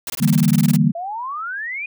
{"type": "noise bursts", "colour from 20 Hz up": "white", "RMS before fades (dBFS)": -27, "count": 14, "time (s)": [0.07, 0.763], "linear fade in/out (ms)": 2, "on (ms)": 30, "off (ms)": 21}
{"type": "chord", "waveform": "sine", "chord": "E half-diminished seventh", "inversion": "third", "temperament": "equal", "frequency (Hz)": [146.83, 164.81, 196, 233.1], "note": ["D3", "E3", "G3", "Bb3"], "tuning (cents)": [0, 0, 0, 0], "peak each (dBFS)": -18, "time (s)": [0.2, 0.92], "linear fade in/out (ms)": 20}
{"type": "exponential sweep", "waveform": "sine", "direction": "up", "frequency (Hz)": [659.3, 2489], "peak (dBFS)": -24, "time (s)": [0.95, 1.86], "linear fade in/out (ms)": 5}
{"effects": []}